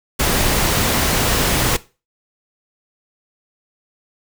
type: noise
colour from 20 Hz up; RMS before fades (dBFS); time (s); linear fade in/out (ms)
pink; -17; 0.19-1.77; 10
effects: noise-tail reverb RT60 0.3 s tail -18 dB re dry